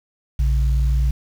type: tone pair together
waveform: sine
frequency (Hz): 59.2 / 138.59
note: A#1 / C#3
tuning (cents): +27 / 0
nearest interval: octave + minor third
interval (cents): 1473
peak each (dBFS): -15 / -25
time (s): 0.39-1.11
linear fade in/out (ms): 5
effects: 7-bit